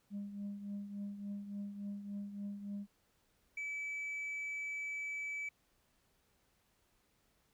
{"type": "tone with tremolo", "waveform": "sine", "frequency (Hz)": 202.2, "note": "G#3", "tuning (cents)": -46, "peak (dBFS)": -36, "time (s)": [0.1, 2.87], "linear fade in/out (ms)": 50, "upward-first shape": "triangle", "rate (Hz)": 3.5, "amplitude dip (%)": 70}
{"type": "tone", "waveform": "sine", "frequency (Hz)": 2300, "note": "D7", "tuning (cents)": -37, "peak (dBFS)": -36, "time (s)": [3.57, 5.49], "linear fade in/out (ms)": 5}
{"effects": ["tanh soft clip ceiling -37 dBFS", "pink hiss -75 dBFS RMS until 7.53 s"]}